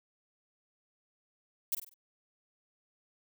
violet noise with echo, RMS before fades -30 dBFS, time 1.72-1.75 s, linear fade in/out 5 ms, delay 48 ms, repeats 4, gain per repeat -8 dB, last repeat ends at 1.942 s, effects none

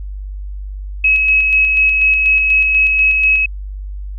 sine tone with tremolo, 2564 Hz, E7, 49 cents flat, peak -8 dBFS, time 1.04-3.46 s, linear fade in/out 5 ms, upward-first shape square, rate 4.1 Hz, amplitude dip 30%, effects added 49 Hz sine -23 dBFS peak until 4.18 s

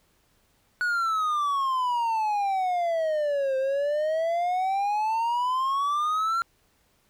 triangle exponential two-way sweep, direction down then up, 1473 to 524 to 1381 Hz, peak -21 dBFS, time 0.81-6.42 s, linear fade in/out 0 ms, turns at 3.57 s, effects pink hiss -66 dBFS RMS until 7.09 s

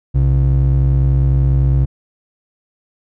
triangle ring-modulated tone, 98 Hz, G2, in tune, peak -5 dBFS, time 0.14-1.86 s, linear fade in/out 20 ms, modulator 35 Hz, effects none

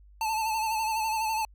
square tone with vibrato, 880 Hz, A5, in tune, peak -27 dBFS, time 0.21-1.45 s, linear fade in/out 2 ms, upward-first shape sine, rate 12 Hz, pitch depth 48 cents each way, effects added 50 Hz sine -51 dBFS peak until 1.54 s

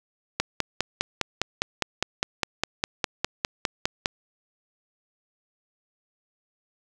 click train, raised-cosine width 0.2 ms, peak -5 dBFS, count 19, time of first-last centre 0.4-4.059 s, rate 4.92 Hz, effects none

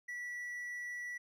triangle tone, 1951 Hz, B6, 22 cents flat, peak -38 dBFS, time 0.08-1.18 s, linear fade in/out 10 ms, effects none

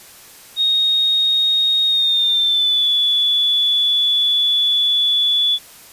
sine tone with pitch glide, 3729 to 3439 Hz, A#7 to A7, 0 to -40 cents, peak -13 dBFS, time 0.56-5.59 s, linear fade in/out 50 ms, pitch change -140 cents, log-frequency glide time 1.87-2.9 s, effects white hiss -42 dBFS RMS until 5.92 s + resampled to 32000 Hz

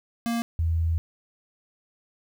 square / sine tone pair in turn, 233.1 / 82.25 Hz, A#3 / E2, 0 / -3 cents, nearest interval octave + tritone, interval 1803 cents, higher first, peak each -25 / -21 dBFS, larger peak second, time 0.26-0.42 / 0.59-0.98 s, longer second, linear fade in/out 0 ms, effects 10-bit

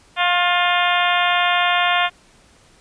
harmonic tone with a mistuned harmonic, 353.1 Hz, F4, 19 cents sharp, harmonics 2 / 3 / 4 / 5 / 6 / 7 / 8 / 9 / 10, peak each -20 / -22 / -23 / -24 / -25 / -25 / -26 / -27 / -27 dBFS, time 0.16-2.1 s, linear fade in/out 50 ms, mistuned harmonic 3, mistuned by +19 cents, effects pink hiss -52 dBFS RMS until 2.8 s + resampled to 22050 Hz

